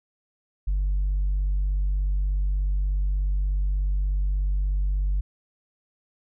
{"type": "tone", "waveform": "sine", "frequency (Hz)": 48.32, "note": "G1", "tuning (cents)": -24, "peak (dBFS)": -19, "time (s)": [0.67, 5.21], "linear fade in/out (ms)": 10, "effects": ["tanh soft clip ceiling -19 dBFS"]}